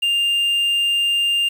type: tone with quantisation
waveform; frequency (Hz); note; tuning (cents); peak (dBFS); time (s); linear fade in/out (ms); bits
triangle; 2800; F7; +4; -14; 0.02-1.49; 10; 7
effects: none